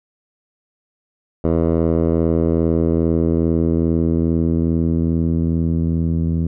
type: tone with low-pass filter sweep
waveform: 10% pulse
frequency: 82.41 Hz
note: E2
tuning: in tune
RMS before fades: -17 dBFS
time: 1.44-6.47 s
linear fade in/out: 5 ms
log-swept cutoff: 640 to 180 Hz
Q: 1.2
effects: none